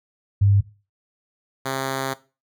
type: tone pair in turn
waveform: sine / 5% pulse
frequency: 100 / 133.95 Hz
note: G2 / C3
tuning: +35 / +41 cents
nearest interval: perfect fourth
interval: 506 cents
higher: second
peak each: -13 dBFS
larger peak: neither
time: 0.41-0.61 / 1.65-2.14 s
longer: second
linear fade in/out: 10 ms
effects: noise-tail reverb RT60 0.3 s tail -17 dB re dry